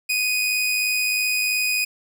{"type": "tone with amplitude modulation", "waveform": "sawtooth", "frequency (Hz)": 2489, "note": "D#7", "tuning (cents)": 0, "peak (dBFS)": -15, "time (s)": [0.09, 1.85], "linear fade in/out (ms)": 10, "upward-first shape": "sine", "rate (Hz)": 103, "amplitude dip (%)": 30, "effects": []}